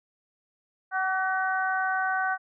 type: harmonic tone with a mistuned harmonic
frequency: 377.3 Hz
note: F#4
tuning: 34 cents sharp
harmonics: 2 / 3 / 4 / 5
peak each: -28 / -33 / -27 / -39 dBFS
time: 0.91-2.38 s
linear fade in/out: 50 ms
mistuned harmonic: 3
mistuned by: +22 cents
effects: none